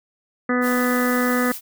harmonic tone, 248.1 Hz, B3, 8 cents sharp, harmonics 1 / 2 / 3 / 4 / 5 / 6 / 7 / 8, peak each -20 / -24 / -33 / -37 / -26 / -31 / -28 / -30 dBFS, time 0.49-1.52 s, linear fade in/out 5 ms
blue noise, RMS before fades -32 dBFS, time 0.61-1.61 s, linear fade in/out 50 ms
effects none

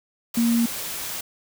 sine tone in noise, 233.3 Hz, A#3, 2 cents sharp, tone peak -17 dBFS, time 0.37-0.66 s, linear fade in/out 5 ms, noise white, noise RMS -31 dBFS, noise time 0.34-1.21 s, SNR +11 dB, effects none

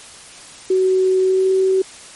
sine tone with pitch glide, 375.2 to 379.8 Hz, F#4 to F#4, +24 to +45 cents, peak -12 dBFS, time 0.7-1.82 s, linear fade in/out 5 ms, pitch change +21 cents, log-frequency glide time 1.21-1.51 s, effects white hiss -39 dBFS RMS until 2.15 s + MP3 48 kbps

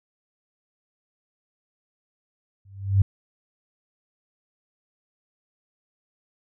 sine tone with exponential growth, 98 Hz, G2, in tune, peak -11 dBFS, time 2.65-3.02 s, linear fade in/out 5 ms, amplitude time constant 80 ms, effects none

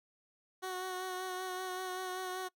15% pulse tone with vibrato, 370 Hz, F#4, in tune, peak -31 dBFS, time 0.62-2.49 s, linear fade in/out 20 ms, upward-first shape sine, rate 5.2 Hz, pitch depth 21 cents each way, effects noise-tail reverb RT60 0.1 s tail -23 dB re dry

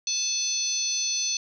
harmonic tone, 868 Hz, A5, 24 cents flat, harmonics 3 / 4 / 5 / 6 / 7, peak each -36 / -35 / -29 / -37 / -27 dBFS, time 0.07-1.37 s, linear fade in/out 2 ms, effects none

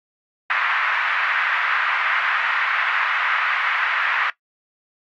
pink band-pass noise, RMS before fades -21 dBFS, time 0.5-4.3 s, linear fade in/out 2 ms, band 1200 to 2200 Hz, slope 24 dB/octave, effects noise-tail reverb RT60 0.1 s tail -17 dB re dry + Opus 48 kbps

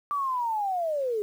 sine linear sweep, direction down, 1174.7 to 404.4 Hz, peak -25 dBFS, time 0.11-1.22 s, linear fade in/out 0 ms, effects 9-bit

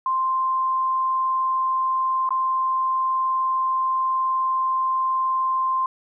sine tone with dropouts, 1046.5 Hz, C6, in tune, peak -19 dBFS, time 0.06-5.86 s, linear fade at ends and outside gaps 2 ms, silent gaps 2.291-2.306 s, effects none

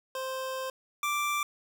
25% pulse tone pair in turn, 523.3 / 1174.8 Hz, C5 / D6, 0 / 0 cents, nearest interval octave + major second, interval 1400 cents, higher second, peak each -29 / -24 dBFS, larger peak second, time 0.15-0.7 / 1.03-1.43 s, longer first, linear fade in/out 2 ms, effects none

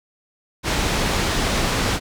pink low-pass noise, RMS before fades -21 dBFS, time 0.63-2 s, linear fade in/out 50 ms, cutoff 6800 Hz, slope 12 dB/octave, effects none

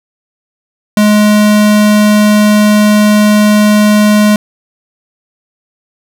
square tone, 210 Hz, G#3, 19 cents sharp, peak -5 dBFS, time 0.97-4.36 s, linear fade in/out 2 ms, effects none

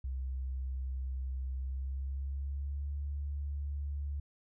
sine tone with pitch glide, 65.2 to 71.51 Hz, C2 to D2, -5 to -46 cents, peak -34 dBFS, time 0.04-4.2 s, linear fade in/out 5 ms, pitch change +159 cents, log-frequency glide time 1.55-2.92 s, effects none

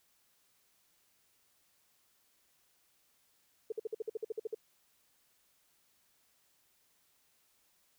sine tone bursts, 440 Hz, A4, in tune, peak -33 dBFS, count 12, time 3.7-4.547 s, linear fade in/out 5 ms, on 22 ms, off 53 ms, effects white hiss -72 dBFS RMS until 7.98 s

